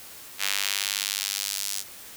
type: tone with high-pass filter sweep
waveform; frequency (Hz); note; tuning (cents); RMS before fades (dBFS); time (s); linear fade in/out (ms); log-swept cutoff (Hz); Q
sawtooth; 99.4; G2; +25; -29; 0.38-1.84; 50; 2400 to 5800; 1
effects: white hiss -44 dBFS RMS until 2.16 s